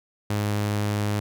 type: tone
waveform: sawtooth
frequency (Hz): 103.83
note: G#2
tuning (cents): 0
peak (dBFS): -19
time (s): 0.3-1.2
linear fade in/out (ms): 5
effects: none